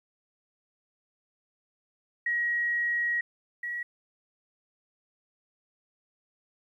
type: tone pair in turn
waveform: sine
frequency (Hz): 1900 / 1918.7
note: A#6 / A#6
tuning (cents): +33 / +49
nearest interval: unison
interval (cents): 16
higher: second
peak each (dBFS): -25 / -31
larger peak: first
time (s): 2.26-3.21 / 3.63-3.83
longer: first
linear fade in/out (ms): 5
effects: 11-bit